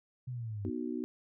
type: linear sweep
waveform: sine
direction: down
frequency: 128.8 to 94.4 Hz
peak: -36 dBFS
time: 0.27-0.7 s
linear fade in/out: 10 ms
type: chord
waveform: sine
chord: B major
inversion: none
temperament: just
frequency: 246.9 / 308.7 / 370.4 Hz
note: B3 / D#4 / F#4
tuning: 0 / -14 / +2 cents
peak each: -37 / -38 / -40 dBFS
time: 0.65-1.04 s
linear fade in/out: 0 ms
effects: none